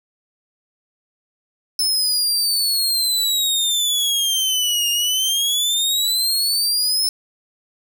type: exponential two-way sweep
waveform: sawtooth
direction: down then up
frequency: 5274 to 2822 to 5274 Hz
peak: -14 dBFS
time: 1.79-7.09 s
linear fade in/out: 2 ms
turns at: 4.9 s
effects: none